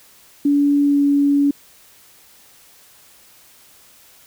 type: tone with pitch glide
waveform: sine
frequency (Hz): 286.2 to 284.1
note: D4 to C#4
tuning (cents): -45 to +43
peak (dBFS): -12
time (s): 0.45-1.51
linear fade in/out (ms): 5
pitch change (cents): -12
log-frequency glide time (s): 0.83-1.02
effects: white hiss -49 dBFS RMS until 4.26 s